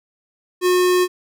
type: tone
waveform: square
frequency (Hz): 362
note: F#4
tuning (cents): -38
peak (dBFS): -14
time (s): 0.61-1.08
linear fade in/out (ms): 50
effects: none